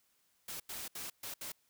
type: noise bursts at uneven times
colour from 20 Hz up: white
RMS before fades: -43 dBFS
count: 5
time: 0.48-0.6 / 0.69-0.88 / 0.95-1.1 / 1.23-1.34 / 1.41-1.52 s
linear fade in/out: 5 ms
effects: white hiss -74 dBFS RMS until 1.69 s